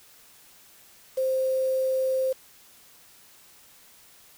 sine tone with quantisation, 523.3 Hz, C5, in tune, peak -22 dBFS, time 1.17-2.33 s, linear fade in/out 10 ms, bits 7, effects white hiss -54 dBFS RMS until 4.37 s

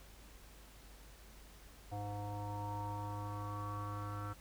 square tone with low-pass filter sweep, 102.8 Hz, G#2, 17 cents flat, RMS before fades -42 dBFS, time 1.91-4.34 s, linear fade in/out 20 ms, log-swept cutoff 770 to 1300 Hz, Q 8.7, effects added 50 Hz sine -57 dBFS peak until 4.4 s + pink hiss -60 dBFS RMS until 4.4 s

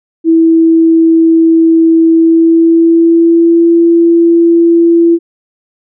sine tone with pitch glide, 327.2 to 337 Hz, E4 to E4, -13 to +38 cents, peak -3 dBFS, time 0.24-5.19 s, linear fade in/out 50 ms, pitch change +51 cents, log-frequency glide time 2.1-3.71 s, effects none

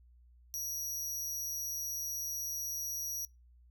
sawtooth tone with amplitude modulation, 5780 Hz, F#8, 41 cents flat, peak -31 dBFS, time 0.54-3.25 s, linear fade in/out 0 ms, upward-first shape sine, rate 156 Hz, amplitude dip 45%, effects noise-tail reverb RT60 0.2 s tail -22 dB re dry + added 60 Hz sine -58 dBFS peak until 3.7 s

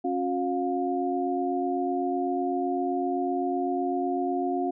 sine tone cluster, 273 / 360.9 / 709 Hz, C#4 / F#4 / F5, -26 / -43 / +26 cents, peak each -29 dBFS, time 0.04-4.71 s, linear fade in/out 10 ms, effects none

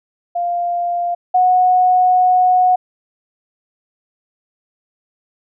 sine tone pair in turn, 698.5 / 732.5 Hz, F5 / F#5, 0 / -18 cents, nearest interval minor second, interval 82 cents, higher second, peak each -16 / -9 dBFS, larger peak second, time 0.35-1.15 / 1.34-2.76 s, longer second, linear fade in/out 10 ms, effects none

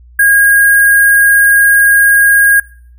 sine tone with sample-and-hold, 1633 Hz, G#6, 30 cents flat, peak -4 dBFS, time 0.19-2.6 s, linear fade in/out 5 ms, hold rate 11025 Hz, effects noise-tail reverb RT60 0.5 s tail -21 dB re dry + added 60 Hz sine -36 dBFS peak until 2.98 s

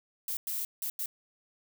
violet noise bursts at uneven times, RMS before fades -34 dBFS, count 4, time 0.28-0.37 / 0.47-0.65 / 0.82-0.9 / 0.99-1.06 s, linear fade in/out 2 ms, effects none

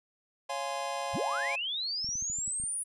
square chord, Db major seventh, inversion none, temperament just, 554.4 / 693 / 831.5 / 1039.4 Hz, Db5 / F5 / Ab5 / C6, 0 / -14 / +2 / -12 cents, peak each -39 dBFS, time 0.49-1.56 s, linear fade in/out 10 ms
sine linear sweep, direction up, 34.65 to 9940 Hz, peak -31 dBFS, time 1.13-2.84 s, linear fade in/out 20 ms
clicks, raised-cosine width 5 ms, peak -36 dBFS, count 9, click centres 2.045 / 2.09 / 2.155 / 2.225 / 2.3 / 2.387 / 2.478 / 2.6 / 2.638 s
effects resampled to 24000 Hz

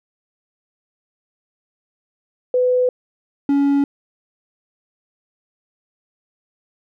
sine / triangle tone pair in turn, 501 / 281.2 Hz, B4 / C#4, +25 / +25 cents, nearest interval minor seventh, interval 1000 cents, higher first, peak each -13 / -11 dBFS, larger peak second, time 2.54-2.89 / 3.49-3.84 s, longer neither, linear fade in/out 2 ms, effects none

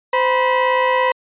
30% pulse tone pair together, 515 / 972.2 Hz, C5 / B5, -28 / -28 cents, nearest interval major seventh, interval 1100 cents, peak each -14 dBFS, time 0.13-1.12 s, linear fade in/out 5 ms, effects resampled to 8000 Hz

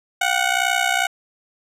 15% pulse ring-modulated tone, 740 Hz, F#5, in tune, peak -8 dBFS, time 0.21-1.07 s, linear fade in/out 5 ms, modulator 31.1 Hz, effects low-pass 11000 Hz 12 dB/octave

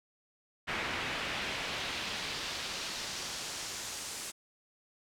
brown noise with band-pass filter sweep, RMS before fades -38 dBFS, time 0.67-4.32 s, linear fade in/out 20 ms, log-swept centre 2200 to 8000 Hz, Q 1.2, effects none

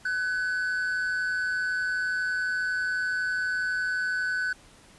triangle tone pair together, 1505 / 1677 Hz, F#6 / G#6, +29 / +16 cents, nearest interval major second, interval 187 cents, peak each -24 / -35 dBFS, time 0.05-4.53 s, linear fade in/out 5 ms, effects pink hiss -54 dBFS RMS until 4.98 s + resampled to 24000 Hz

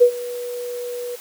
sine tone with ADSR envelope, 487 Hz, B4, 24 cents flat, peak -5 dBFS, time 0-1.16 s, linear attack 20 ms, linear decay 85 ms, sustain -20 dB, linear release 11 ms, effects white hiss -40 dBFS RMS until 1.2 s + high-pass 300 Hz 12 dB/octave

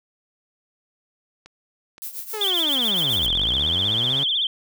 click train, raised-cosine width 0.2 ms, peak -26 dBFS, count 4, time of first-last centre 1.46-3.022 s, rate 1.92 Hz
violet noise with tremolo, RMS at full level -30 dBFS, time 2.02-3.26 s, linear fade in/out 0 ms, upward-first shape triangle, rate 7.4 Hz, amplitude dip 80%
sawtooth linear two-way sweep, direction down then up, 444.3 to 38.89 to 143.4 Hz, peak -24 dBFS, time 2.33-4.24 s, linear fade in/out 10 ms, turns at 3.31 s
sine tone with vibrato, 3322 Hz, G#7, in tune, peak -19 dBFS, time 2.41-4.47 s, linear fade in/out 2 ms, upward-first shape triangle, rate 16 Hz, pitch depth 160 cents each way
effects none

